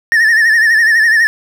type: tone with vibrato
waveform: triangle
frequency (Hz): 1800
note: A6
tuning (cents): +39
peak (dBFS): -5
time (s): 0.12-1.27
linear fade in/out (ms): 0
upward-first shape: sine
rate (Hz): 12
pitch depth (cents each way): 79
effects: none